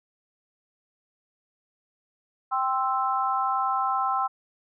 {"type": "chord", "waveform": "sine", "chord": "C major", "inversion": "second", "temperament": "equal", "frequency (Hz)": [784, 1046.5, 1318.5], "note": ["G5", "C6", "E6"], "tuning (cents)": [0, 0, 0], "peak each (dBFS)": -27, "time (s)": [2.51, 4.28], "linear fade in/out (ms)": 20, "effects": []}